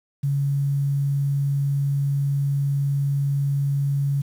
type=tone with quantisation; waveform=sine; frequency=140.3 Hz; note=C#3; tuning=21 cents sharp; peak=-19 dBFS; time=0.23-4.22 s; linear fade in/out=10 ms; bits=8; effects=none